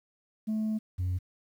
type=tone pair in turn; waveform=sine; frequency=217.1 / 90.96 Hz; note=A3 / F#2; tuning=-23 / -29 cents; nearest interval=octave + minor third; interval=1506 cents; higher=first; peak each=-25 dBFS; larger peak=neither; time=0.47-0.79 / 0.98-1.19 s; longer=first; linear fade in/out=20 ms; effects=tanh soft clip ceiling -26 dBFS + 10-bit